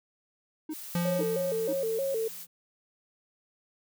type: tone bursts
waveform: triangle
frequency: 311.1 Hz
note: D#4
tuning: in tune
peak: -30 dBFS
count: 3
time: 0.69-1.731 s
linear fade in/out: 5 ms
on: 47 ms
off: 450 ms
type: noise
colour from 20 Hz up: blue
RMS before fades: -42 dBFS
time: 0.7-2.47 s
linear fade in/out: 50 ms
type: tone with exponential decay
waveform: square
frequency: 173.2 Hz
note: F3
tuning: 14 cents flat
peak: -26 dBFS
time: 0.95-2.47 s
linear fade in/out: 2 ms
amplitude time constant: 330 ms
type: tone with vibrato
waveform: sine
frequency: 493.9 Hz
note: B4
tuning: in tune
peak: -27 dBFS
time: 1.05-2.28 s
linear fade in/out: 5 ms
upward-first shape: square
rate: 3.2 Hz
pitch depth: 170 cents each way
effects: none